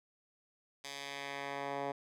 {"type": "tone with band-pass filter sweep", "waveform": "10% pulse", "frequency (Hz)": 140.2, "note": "C#3", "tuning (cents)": 20, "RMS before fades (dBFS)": -41, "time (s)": [0.84, 1.92], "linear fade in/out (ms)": 5, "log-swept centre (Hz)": [4800, 730], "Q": 0.88, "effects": []}